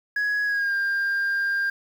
sine tone with pitch glide, 1672 to 1599.3 Hz, G#6 to G6, +11 to +34 cents, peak -19 dBFS, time 0.16-1.7 s, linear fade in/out 5 ms, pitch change -77 cents, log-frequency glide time 0.45-0.74 s, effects tanh soft clip ceiling -20 dBFS + 8-bit

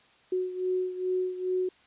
sine beating tone pair, 367.6 / 370 Hz, F#4 / F#4, -11 / 0 cents, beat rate 2.4 Hz, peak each -28 / -33 dBFS, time 0.32-1.69 s, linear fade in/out 5 ms, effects white hiss -60 dBFS RMS until 1.86 s + resampled to 8000 Hz

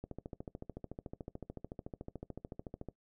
click train, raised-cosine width 2 ms, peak -29 dBFS, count 40, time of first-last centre 0.04-2.887 s, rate 13.7 Hz, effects noise-tail reverb RT60 0.1 s tail -19 dB re dry

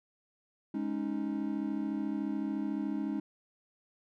triangle chord, Ab suspended fourth, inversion none, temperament equal, 207.7 / 277.2 / 311.1 Hz, Ab3 / Db4 / Eb4, 0 / 0 / 0 cents, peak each -34 dBFS, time 0.74-3.2 s, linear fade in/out 5 ms, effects none

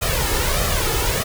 pink noise with flanger, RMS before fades -20 dBFS, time 0.01-1.24 s, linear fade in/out 20 ms, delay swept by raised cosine 1.6 to 2.32 ms, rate 1.6 Hz, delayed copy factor +0.7, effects none

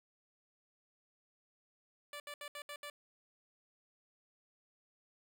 10% pulse tone bursts at uneven times, 583 Hz, D5, 13 cents flat, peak -36 dBFS, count 6, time 2.13-2.2 / 2.27-2.34 / 2.41-2.48 / 2.55-2.62 / 2.69-2.76 / 2.83-2.9 s, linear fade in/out 2 ms, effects none

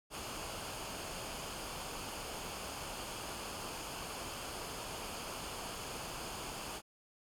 pink noise with comb filter, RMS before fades -43 dBFS, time 0.1-6.82 s, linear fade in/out 50 ms, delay 0.52 ms, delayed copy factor -0.5, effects low-pass 12000 Hz 12 dB/octave

